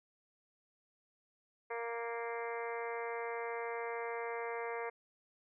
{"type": "harmonic tone with a mistuned harmonic", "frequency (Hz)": 233.1, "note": "A#3", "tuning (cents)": 0, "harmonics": [2, 3, 4, 5, 6, 7, 8, 9, 10], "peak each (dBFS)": [-40, -46, -45, -48, -54, -50, -53, -47, -55], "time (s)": [1.7, 4.9], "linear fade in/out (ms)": 10, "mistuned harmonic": 8, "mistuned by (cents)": -22, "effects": []}